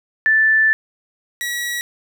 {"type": "tone pair in turn", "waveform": ["sine", "sawtooth"], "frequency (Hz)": [1760, 1925], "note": ["A6", "B6"], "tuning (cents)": [0, -45], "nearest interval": "major second", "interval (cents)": 155, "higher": "second", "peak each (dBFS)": [-11, -18], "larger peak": "first", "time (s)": [[0.26, 0.73], [1.41, 1.81]], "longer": "first", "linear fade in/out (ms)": 0, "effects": []}